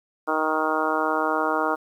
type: harmonic tone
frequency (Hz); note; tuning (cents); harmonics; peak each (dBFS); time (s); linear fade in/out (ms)
156.6; D#3; +11; 2 / 3 / 4 / 5 / 6 / 7 / 8 / 9; -29 / -29 / -29 / -29 / -29 / -29 / -29 / -29; 0.27-1.76; 20
effects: 9-bit